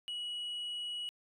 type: tone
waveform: sine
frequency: 2920 Hz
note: F#7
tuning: 24 cents flat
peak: -34 dBFS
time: 0.08-1.09 s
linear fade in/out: 0 ms
effects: tanh soft clip ceiling -36 dBFS